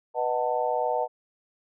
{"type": "chord", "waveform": "sine", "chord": "B dominant seventh", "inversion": "none", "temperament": "just", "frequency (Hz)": [493.9, 617.4, 740.8, 889], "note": ["B4", "D#5", "F#5", "A5"], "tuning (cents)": [0, -14, 2, 18], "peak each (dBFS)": -29, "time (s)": [0.14, 1.08], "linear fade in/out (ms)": 50, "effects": []}